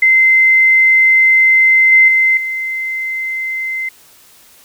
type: tone with level steps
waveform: sine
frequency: 2071 Hz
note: C7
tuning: 18 cents flat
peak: -6 / -4 / -8 / -17 dBFS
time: 0.02-3.89 s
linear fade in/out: 5 ms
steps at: 1.92 / 2.08 / 2.37 s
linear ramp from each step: 2 ms
effects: white hiss -45 dBFS RMS until 4.64 s